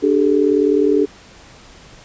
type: chord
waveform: sine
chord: D suspended fourth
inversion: none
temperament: equal with one note detuned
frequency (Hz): 293.7 / 392 / 431.9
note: D4 / G4 / A4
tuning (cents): 0 / 0 / -32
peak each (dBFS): -16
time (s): 0.02-1.06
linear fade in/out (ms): 20
effects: pink hiss -43 dBFS RMS until 2.04 s + resampled to 16000 Hz